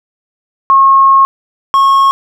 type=tone pair in turn; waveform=sine / triangle; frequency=1085 / 1091.2 Hz; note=C#6 / C#6; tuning=-37 / -28 cents; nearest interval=unison; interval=9 cents; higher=second; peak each=-3 dBFS; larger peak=neither; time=0.7-1.25 / 1.74-2.11 s; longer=first; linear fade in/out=0 ms; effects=none